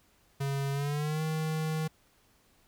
square tone with pitch glide, 138.59 to 157.37 Hz, C#3 to D#3, 0 to +20 cents, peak -30 dBFS, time 0.4-1.88 s, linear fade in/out 10 ms, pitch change +220 cents, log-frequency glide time 0.72-1.22 s, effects pink hiss -66 dBFS RMS until 2.67 s

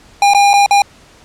square tone with dropouts, 807 Hz, G#5, 50 cents flat, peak -7 dBFS, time 0.22-0.82 s, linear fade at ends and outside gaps 2 ms, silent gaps 0.336-0.347 / 0.533-0.538 / 0.662-0.709 s, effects pink hiss -44 dBFS RMS until 1.24 s + low-pass 8000 Hz 12 dB/octave

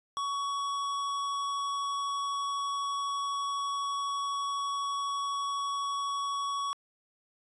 triangle tone with hard clipping, 1122 Hz, C#6, 21 cents sharp, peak -32 dBFS, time 0.17-6.73 s, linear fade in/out 0 ms, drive 17 dB, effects resampled to 24000 Hz

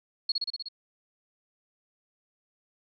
sine tone with echo, 4327 Hz, C#8, 43 cents flat, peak -23 dBFS, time 0.29-0.32 s, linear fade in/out 5 ms, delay 61 ms, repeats 6, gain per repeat -2 dB, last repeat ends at 0.686 s, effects none

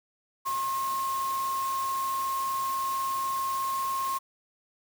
sine tone in noise, 1073 Hz, C6, 43 cents sharp, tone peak -27 dBFS, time 0.45-4.19 s, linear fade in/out 20 ms, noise white, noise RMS -40 dBFS, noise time 0.45-4.19 s, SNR +10 dB, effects none

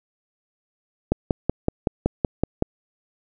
click train, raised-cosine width 2 ms, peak -5 dBFS, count 9, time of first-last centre 1.12-2.624 s, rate 5.32 Hz, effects none

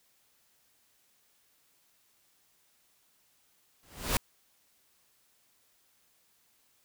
pink noise with exponential growth, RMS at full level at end -24 dBFS, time 3.83-4.17 s, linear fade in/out 1 ms, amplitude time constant 72 ms, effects white hiss -69 dBFS RMS until 6.84 s

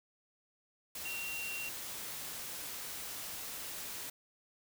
sine tone in noise, 2750 Hz, F7, 27 cents flat, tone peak -39 dBFS, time 1.05-1.69 s, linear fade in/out 5 ms, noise white, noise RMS -43 dBFS, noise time 0.95-4.1 s, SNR +1 dB, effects none

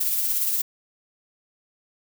violet noise with tremolo, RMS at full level -22 dBFS, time 0-0.62 s, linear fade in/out 10 ms, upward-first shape triangle, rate 17 Hz, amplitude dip 40%, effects none

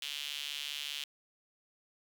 sawtooth tone with high-pass filter, 145.1 Hz, D3, 21 cents flat, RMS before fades -40 dBFS, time 0.02-1.04 s, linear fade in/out 2 ms, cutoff 3100 Hz, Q 3.9, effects none

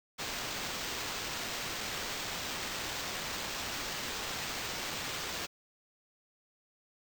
violet noise with sample-and-hold, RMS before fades -38 dBFS, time 0.18-5.47 s, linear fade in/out 20 ms, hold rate 11025 Hz, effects none

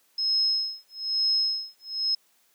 sine tone with tremolo, 5160 Hz, E8, 38 cents flat, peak -20 dBFS, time 0.18-2.15 s, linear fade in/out 5 ms, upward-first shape sine, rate 1.1 Hz, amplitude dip 100%, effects white hiss -65 dBFS RMS until 2.54 s + high-pass 200 Hz 12 dB/octave

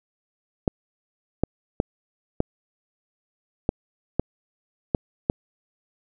clicks, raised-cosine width 2 ms, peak -6 dBFS, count 8, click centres 0.678 / 1.436 / 1.801 / 2.404 / 3.691 / 4.196 / 4.948 / 5.299 s, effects none

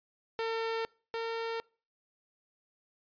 sawtooth tone pair in turn, 452.4 / 456.1 Hz, A4 / A#4, +48 / -38 cents, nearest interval unison, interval 14 cents, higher second, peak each -27 / -29 dBFS, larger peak first, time 0.39-0.85 / 1.14-1.6 s, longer neither, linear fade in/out 0 ms, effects noise-tail reverb RT60 0.4 s tail -25 dB re dry + resampled to 11025 Hz

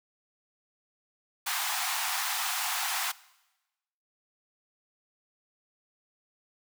pink high-pass noise, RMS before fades -31 dBFS, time 1.46-3.12 s, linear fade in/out 10 ms, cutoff 720 Hz, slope 96 dB/octave, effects noise-tail reverb RT60 1.0 s tail -20 dB re dry

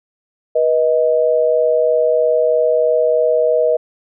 sine tone pair together, 484.9 / 628 Hz, B4 / D#5, -32 / +16 cents, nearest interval major third, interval 448 cents, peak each -14 dBFS, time 0.55-3.77 s, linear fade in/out 10 ms, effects none

